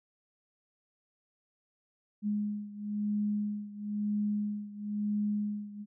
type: beating tone pair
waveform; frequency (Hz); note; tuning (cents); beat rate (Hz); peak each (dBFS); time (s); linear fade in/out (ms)
sine; 207.7 / 208.7; G#3 / G#3; 0 / +9; 1; -32 / -35; 2.22-5.86; 50
effects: none